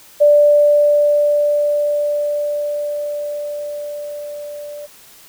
sine tone with level ramp, 587.3 Hz, D5, in tune, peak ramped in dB -6 to -28 dBFS, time 0.2-4.87 s, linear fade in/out 20 ms, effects white hiss -44 dBFS RMS until 5.28 s

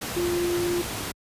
sine tone in noise, 349.2 Hz, F4, in tune, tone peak -23 dBFS, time 0.16-0.82 s, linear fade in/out 10 ms, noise pink, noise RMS -31 dBFS, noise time 0.01-1.12 s, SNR +5 dB, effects high-pass 60 Hz 12 dB/octave + resampled to 32000 Hz

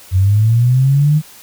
sine linear sweep, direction up, 89.9 to 155.56 Hz, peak -8 dBFS, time 0.11-1.22 s, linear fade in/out 50 ms, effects white hiss -40 dBFS RMS until 1.42 s

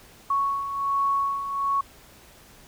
sine beating tone pair, 1108.7 / 1110 Hz, C#6 / C#6, 0 / +2 cents, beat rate 1.3 Hz, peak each -30 / -23 dBFS, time 0.3-1.81 s, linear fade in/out 5 ms, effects pink hiss -51 dBFS RMS until 2.67 s

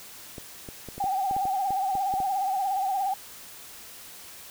clicks, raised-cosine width 2 ms, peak -25 dBFS, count 12, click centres 0.382 / 0.688 / 0.887 / 0.98 / 1.041 / 1.311 / 1.365 / 1.454 / 1.706 / 1.953 / 2.139 / 2.203 s
sine tone with vibrato, 776 Hz, G5, 18 cents flat, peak -24 dBFS, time 1-3.14 s, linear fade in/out 5 ms, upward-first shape sine, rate 17 Hz, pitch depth 73 cents each way
effects white hiss -45 dBFS RMS until 4.5 s

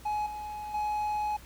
triangle tone with level steps, 842 Hz, G#5, 24 cents sharp, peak -26 / -34 / -26 dBFS, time 0.05-1.37 s, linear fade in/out 10 ms, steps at 0.26 / 0.74 s, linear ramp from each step 5 ms, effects added 60 Hz sine -49 dBFS peak until 1.45 s + pink hiss -53 dBFS RMS until 1.45 s

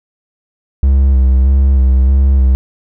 triangle tone with vibrato, 66.3 Hz, C2, 23 cents sharp, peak -4 dBFS, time 0.83-2.55 s, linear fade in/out 0 ms, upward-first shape square, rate 1.6 Hz, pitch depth 34 cents each way, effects none

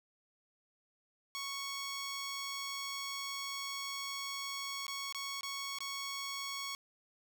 10% pulse tone with dropouts, 1108.7 Hz, C#6, in tune, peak -30 dBFS, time 1.35-6.75 s, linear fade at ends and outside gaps 0 ms, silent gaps 4.867-4.881 / 5.125-5.147 / 5.409-5.432 / 5.786-5.805 s, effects none

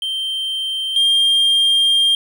triangle tone pair in turn, 3136 / 3202 Hz, G7 / G7, 0 / +36 cents, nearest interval unison, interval 36 cents, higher second, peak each -18 / -10 dBFS, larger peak second, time 0.02-0.96 / 0.96-2.15 s, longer second, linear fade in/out 2 ms, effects none

